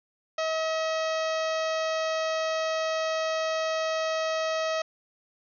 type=harmonic tone with a mistuned harmonic; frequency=639 Hz; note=D#5; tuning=46 cents sharp; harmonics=1 / 2 / 3 / 4 / 5 / 6 / 7 / 8 / 9 / 10; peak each=-27 / -33 / -37 / -39 / -41 / -43 / -44 / -45 / -46 / -47 dBFS; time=0.38-4.82 s; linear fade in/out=5 ms; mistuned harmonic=9; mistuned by=-27 cents; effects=none